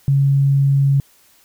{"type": "tone", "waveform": "sine", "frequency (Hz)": 138.59, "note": "C#3", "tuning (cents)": 0, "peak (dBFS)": -11, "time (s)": [0.08, 1], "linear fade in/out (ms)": 0, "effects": ["white hiss -53 dBFS RMS until 1.44 s"]}